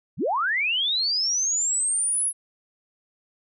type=linear sweep; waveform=sine; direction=up; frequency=82.41 to 10660 Hz; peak=-21 dBFS; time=0.17-2.33 s; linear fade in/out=50 ms; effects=none